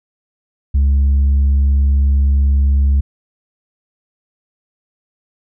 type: tone with tanh clipping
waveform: sine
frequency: 69.3 Hz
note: C#2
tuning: in tune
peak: -10 dBFS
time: 0.74-3.01 s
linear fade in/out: 10 ms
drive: 2 dB
effects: none